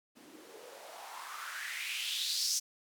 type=noise with band-pass filter sweep; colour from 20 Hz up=blue; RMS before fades=-39 dBFS; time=0.15-2.6 s; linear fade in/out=20 ms; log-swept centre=250 to 6000 Hz; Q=4.1; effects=none